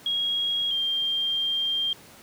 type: tone pair in turn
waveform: sine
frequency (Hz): 3289 / 3190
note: G#7 / G7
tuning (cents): -18 / +30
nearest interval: minor second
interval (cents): 52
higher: first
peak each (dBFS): -23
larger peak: neither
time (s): 0.06-0.71 / 0.71-1.93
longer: second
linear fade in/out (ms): 2
effects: pink hiss -49 dBFS RMS until 2.22 s + high-pass 100 Hz 12 dB/octave